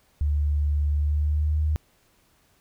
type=tone with pitch glide; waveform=sine; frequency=73.42 to 76.54 Hz; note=D2 to D#2; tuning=0 to -28 cents; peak=-20 dBFS; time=0.21-1.76 s; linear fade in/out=0 ms; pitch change=+72 cents; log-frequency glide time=0.94-1.62 s; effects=pink hiss -63 dBFS RMS until 2.6 s